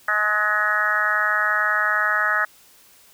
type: harmonic tone with a mistuned harmonic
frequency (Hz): 211.1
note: G#3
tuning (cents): +29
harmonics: 3 / 4 / 5 / 6 / 7 / 8 / 9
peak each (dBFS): -31 / -32 / -35 / -23 / -24 / -23 / -25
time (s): 0.08-2.45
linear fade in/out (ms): 5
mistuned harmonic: 9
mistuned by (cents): -17
effects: white hiss -52 dBFS RMS until 3.13 s